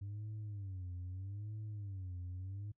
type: tone with vibrato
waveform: sine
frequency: 98 Hz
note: G2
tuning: in tune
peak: -39 dBFS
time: 0.01-2.72 s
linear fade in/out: 10 ms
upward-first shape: sine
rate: 0.79 Hz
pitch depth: 160 cents each way
effects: noise-tail reverb RT60 0.1 s tail -25 dB re dry + tanh soft clip ceiling -40 dBFS